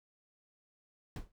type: noise with exponential decay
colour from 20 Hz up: brown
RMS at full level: -33 dBFS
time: 1.16-1.32 s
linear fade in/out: 2 ms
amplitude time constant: 33 ms
effects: none